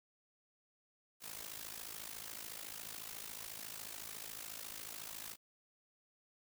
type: noise with amplitude modulation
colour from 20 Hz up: white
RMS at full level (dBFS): -44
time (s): 1.2-5.37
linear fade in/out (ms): 50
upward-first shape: sine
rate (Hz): 54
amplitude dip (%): 80
effects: none